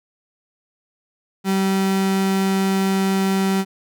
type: tone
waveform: 35% pulse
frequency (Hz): 192.7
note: G3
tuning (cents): -29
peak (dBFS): -15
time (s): 1.44-3.65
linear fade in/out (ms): 50
effects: none